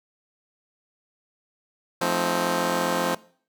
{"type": "chord", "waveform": "10% pulse", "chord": "F dominant seventh", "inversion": "none", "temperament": "just", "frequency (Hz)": [174.61, 218.3, 261.9, 314.3], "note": ["F3", "A3", "C4", "Eb4"], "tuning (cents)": [0, -13, 2, 18], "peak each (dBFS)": [-19, -22, -20, -23], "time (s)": [2.01, 3.15], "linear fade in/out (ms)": 5, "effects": ["noise-tail reverb RT60 0.5 s tail -21 dB re dry"]}